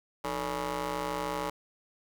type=ring-modulated tone; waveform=15% pulse; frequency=133.1 Hz; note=C3; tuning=30 cents sharp; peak=-22 dBFS; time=0.24-1.5 s; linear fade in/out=5 ms; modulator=706 Hz; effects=none